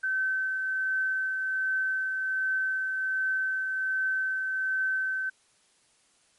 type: tone with tremolo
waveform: sine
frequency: 1536 Hz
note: G6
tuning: 36 cents flat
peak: -24 dBFS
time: 0.03-5.3 s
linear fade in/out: 10 ms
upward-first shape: triangle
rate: 1.3 Hz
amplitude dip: 35%
effects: white hiss -65 dBFS RMS until 6.38 s + MP3 48 kbps